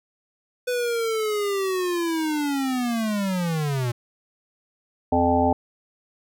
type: linear sweep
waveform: square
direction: down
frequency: 499.1 to 116.8 Hz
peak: -23 dBFS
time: 0.67-3.92 s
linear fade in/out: 10 ms
type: harmonic tone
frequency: 86.5 Hz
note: F2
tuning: 16 cents flat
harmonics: 1 / 3 / 5 / 7 / 9 / 10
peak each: -27 / -22 / -26 / -24 / -22 / -26 dBFS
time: 5.12-5.53 s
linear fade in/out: 5 ms
effects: none